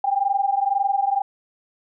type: tone pair together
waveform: sine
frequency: 784 / 806 Hz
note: G5 / G5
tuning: 0 / +48 cents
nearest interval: unison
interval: 48 cents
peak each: -21 dBFS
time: 0.04-1.22 s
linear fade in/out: 5 ms
effects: none